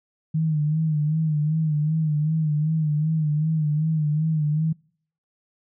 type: tone with vibrato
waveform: sine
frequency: 154.4 Hz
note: D#3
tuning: 13 cents flat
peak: -19 dBFS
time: 0.34-4.73 s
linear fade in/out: 10 ms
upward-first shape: sine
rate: 2.6 Hz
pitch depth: 66 cents each way
effects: noise-tail reverb RT60 0.6 s tail -26 dB re dry